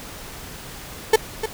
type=tone with echo; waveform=35% pulse; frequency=440 Hz; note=A4; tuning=in tune; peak=-8 dBFS; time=1.13-1.16 s; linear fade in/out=5 ms; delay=300 ms; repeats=1; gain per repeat=-11 dB; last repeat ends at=1.46 s; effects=pink hiss -37 dBFS RMS until 1.53 s